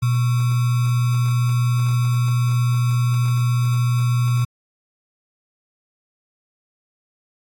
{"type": "tone with sample-and-hold", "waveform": "sine", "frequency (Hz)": 121.7, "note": "B2", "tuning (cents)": -25, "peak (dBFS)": -15, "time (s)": [0.02, 4.45], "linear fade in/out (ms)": 10, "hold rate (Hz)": 1225, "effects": ["AAC 64 kbps"]}